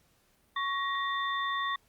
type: tone cluster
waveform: sine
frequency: 1111 / 1890 / 3563 Hz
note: C#6 / A#6 / A7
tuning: +4 / +23 / +21 cents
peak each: -31 / -34 / -38 dBFS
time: 0.56-1.76 s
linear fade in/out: 5 ms
effects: pink hiss -68 dBFS RMS until 1.88 s + Opus 48 kbps